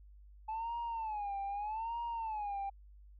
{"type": "tone with vibrato", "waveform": "sine", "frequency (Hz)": 863, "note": "A5", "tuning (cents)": -34, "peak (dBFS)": -34, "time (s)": [0.48, 2.7], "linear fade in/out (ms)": 10, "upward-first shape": "sine", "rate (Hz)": 0.81, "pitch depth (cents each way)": 150, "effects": ["tanh soft clip ceiling -34 dBFS", "added 50 Hz sine -54 dBFS peak until 3.19 s"]}